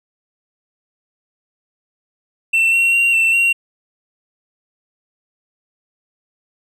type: tone with pitch steps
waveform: triangle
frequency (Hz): 2688 / 2731 / 2758 / 2686 / 2749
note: E7 / F7 / F7 / E7 / F7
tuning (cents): +33 / -39 / -22 / +32 / -28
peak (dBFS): -10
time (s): 2.53-3.53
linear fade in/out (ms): 10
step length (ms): 200
effects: none